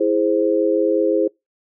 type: chord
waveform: sine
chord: E augmented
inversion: none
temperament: equal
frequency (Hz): 329.6 / 415.3 / 523.3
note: E4 / G#4 / B#4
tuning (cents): 0 / 0 / 0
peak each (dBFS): -19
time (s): 0-1.28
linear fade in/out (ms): 10
effects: noise-tail reverb RT60 0.2 s tail -26 dB re dry